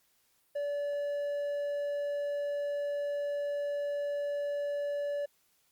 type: tone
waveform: triangle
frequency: 576 Hz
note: D5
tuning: 34 cents flat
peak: -29 dBFS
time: 0.55-5.26 s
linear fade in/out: 10 ms
effects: white hiss -71 dBFS RMS until 5.71 s + Opus 48 kbps